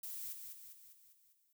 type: noise with echo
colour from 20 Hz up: violet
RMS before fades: -45 dBFS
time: 0.03-0.33 s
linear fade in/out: 5 ms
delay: 200 ms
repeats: 6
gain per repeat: -5 dB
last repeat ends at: 1.53 s
effects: none